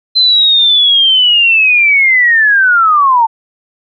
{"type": "linear sweep", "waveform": "sine", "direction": "down", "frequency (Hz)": [4097, 880], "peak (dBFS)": -5, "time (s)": [0.15, 3.27], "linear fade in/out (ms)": 20, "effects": []}